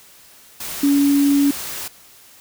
sine tone in noise, 282.7 Hz, C#4, 34 cents sharp, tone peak -12 dBFS, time 0.83-1.51 s, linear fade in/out 5 ms, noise white, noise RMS -29 dBFS, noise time 0.6-1.88 s, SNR +14 dB, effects white hiss -47 dBFS RMS until 2.4 s

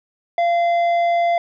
triangle tone with tanh clipping, 688 Hz, F5, 26 cents flat, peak -16 dBFS, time 0.38-1.38 s, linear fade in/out 2 ms, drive 12 dB, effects none

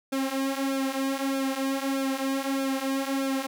sawtooth tone with flanger, 270 Hz, C#4, 45 cents flat, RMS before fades -28 dBFS, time 0.12-3.47 s, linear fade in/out 10 ms, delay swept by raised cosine 1 to 5.2 ms, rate 1.6 Hz, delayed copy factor -0.75, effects none

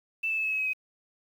sine tone with pitch steps, 2651 / 2630 / 2608 / 2587 / 2567 / 2546 / 2525 Hz, E7 / E7 / E7 / E7 / E7 / D#7 / D#7, +9 / -5 / -19 / -33 / -47 / +39 / +25 cents, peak -26 dBFS, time 0.23-0.734 s, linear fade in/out 10 ms, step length 72 ms, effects 9-bit

